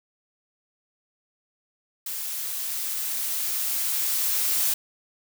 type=noise with level ramp; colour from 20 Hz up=blue; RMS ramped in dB=-32 to -23 dBFS; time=2.06-4.74 s; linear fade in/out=5 ms; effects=none